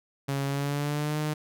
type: tone with pitch glide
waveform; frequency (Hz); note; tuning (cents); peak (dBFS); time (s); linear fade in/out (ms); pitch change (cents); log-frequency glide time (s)
sawtooth; 138.59 to 152.01; C#3 to D#3; 0 to -40; -23; 0.28-1.34; 10; +160; 0.46-1.18
effects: none